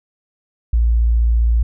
sine tone, 57.5 Hz, A#1, 23 cents flat, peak -11 dBFS, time 0.73-1.63 s, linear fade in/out 5 ms, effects none

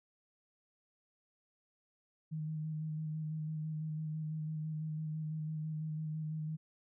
sine tone with vibrato, 155.56 Hz, D#3, in tune, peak -36 dBFS, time 2.31-6.57 s, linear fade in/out 20 ms, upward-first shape square, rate 6 Hz, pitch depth 17 cents each way, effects none

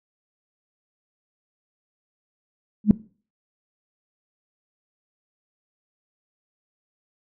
sine tone with exponential growth, 210.1 Hz, G#3, 20 cents sharp, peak -4 dBFS, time 2.84-2.91 s, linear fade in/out 2 ms, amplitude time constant 15 ms, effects noise-tail reverb RT60 0.4 s tail -21 dB re dry + tanh soft clip ceiling 0 dBFS

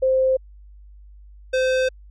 sine / square tone pair in turn, 523 / 516.7 Hz, C5 / C5, -1 / -22 cents, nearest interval unison, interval 21 cents, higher first, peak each -15 / -18 dBFS, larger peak first, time 0.02-0.37 / 1.53-1.89 s, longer second, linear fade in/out 10 ms, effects added 50 Hz sine -42 dBFS peak until 2.1 s + low-pass 5000 Hz 12 dB/octave

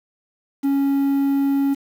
triangle tone with quantisation, 277.2 Hz, C#4, in tune, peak -14 dBFS, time 0.63-1.75 s, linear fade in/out 20 ms, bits 7, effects none

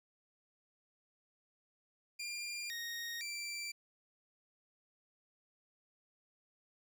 20% pulse tone with pitch steps, 2396 / 1866 / 2346 Hz, D7 / A#6 / D7, +34 / +1 / -2 cents, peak -35 dBFS, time 2.19-3.72 s, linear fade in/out 10 ms, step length 510 ms, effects none

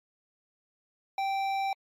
sine tone with hard clipping, 781 Hz, G5, 7 cents flat, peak -29 dBFS, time 1.18-1.73 s, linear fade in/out 2 ms, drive 11 dB, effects MP3 64 kbps

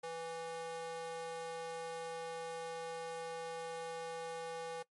square tone with high-pass filter, 164.81 Hz, E3, in tune, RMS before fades -43 dBFS, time 0.03-4.83 s, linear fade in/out 10 ms, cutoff 600 Hz, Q 4.1, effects noise-tail reverb RT60 0.1 s tail -20 dB re dry + MP3 48 kbps

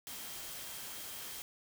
sine tone in noise, 3200 Hz, G7, 35 cents sharp, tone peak -56 dBFS, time 0.07-1.42 s, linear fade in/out 0 ms, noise white, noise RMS -45 dBFS, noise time 0.07-1.42 s, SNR -14 dB, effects none

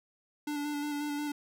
square tone with vibrato, 292.8 Hz, D4, 5 cents flat, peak -33 dBFS, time 0.47-1.32 s, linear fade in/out 5 ms, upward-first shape square, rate 5.6 Hz, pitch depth 18 cents each way, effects none

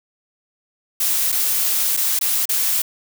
blue noise with dropouts, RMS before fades -19 dBFS, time 1-2.82 s, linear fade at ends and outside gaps 5 ms, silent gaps 1.32-1.324 / 1.967-1.972 / 2.191-2.211 / 2.455-2.491 s, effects none

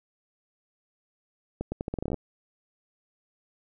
accelerating click train, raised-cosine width 2 ms, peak -17 dBFS, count 13, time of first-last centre 1.61-2.143 s, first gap 110 ms, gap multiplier 0.81, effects none

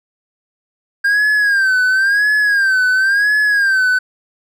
triangle tone with vibrato, 1600 Hz, G6, 35 cents sharp, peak -9 dBFS, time 1.04-3.99 s, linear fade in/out 10 ms, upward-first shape sine, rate 0.96 Hz, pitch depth 110 cents each way, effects none

